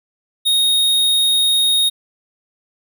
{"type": "tone", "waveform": "square", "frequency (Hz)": 3729, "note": "A#7", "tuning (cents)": 0, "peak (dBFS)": -13, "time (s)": [0.45, 1.9], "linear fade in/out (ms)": 20, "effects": []}